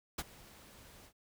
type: noise with ADSR envelope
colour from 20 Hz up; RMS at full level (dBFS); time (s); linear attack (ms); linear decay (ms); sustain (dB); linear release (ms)
pink; -35; 0.18-1.13; 8; 38; -22; 79
effects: none